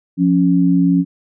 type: tone pair together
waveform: sine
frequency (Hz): 175.92 / 277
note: F3 / C#4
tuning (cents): +13 / -1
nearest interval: minor sixth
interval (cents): 786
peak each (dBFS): -13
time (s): 0.17-1.05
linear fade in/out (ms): 50
effects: none